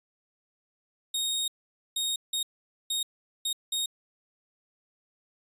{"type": "tone bursts at uneven times", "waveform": "sawtooth", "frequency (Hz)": 3729, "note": "A#7", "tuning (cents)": 0, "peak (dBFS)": -24, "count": 6, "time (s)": [[1.14, 1.48], [1.96, 2.16], [2.33, 2.43], [2.9, 3.03], [3.45, 3.53], [3.72, 3.86]], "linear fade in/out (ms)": 5, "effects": ["resampled to 32000 Hz"]}